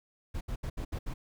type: noise bursts at uneven times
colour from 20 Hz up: brown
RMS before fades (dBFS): -35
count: 6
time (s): 0.34-0.41 / 0.48-0.56 / 0.63-0.7 / 0.77-0.85 / 0.92-0.99 / 1.06-1.14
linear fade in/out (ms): 10
effects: none